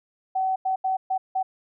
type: tone bursts at uneven times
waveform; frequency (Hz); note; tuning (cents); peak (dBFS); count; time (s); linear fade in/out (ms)
sine; 758; F#5; +42; -21; 5; 0.35-0.56 / 0.65-0.76 / 0.84-0.97 / 1.1-1.18 / 1.35-1.43; 10
effects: none